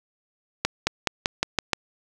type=accelerating click train; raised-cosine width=0.2 ms; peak=-3 dBFS; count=7; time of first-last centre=0.65-1.733 s; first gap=220 ms; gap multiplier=0.92; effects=7-bit